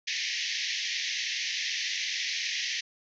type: band-pass noise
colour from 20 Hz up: pink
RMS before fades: -32 dBFS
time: 0.07-2.81 s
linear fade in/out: 10 ms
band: 1800 to 6300 Hz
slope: 96 dB/octave
effects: none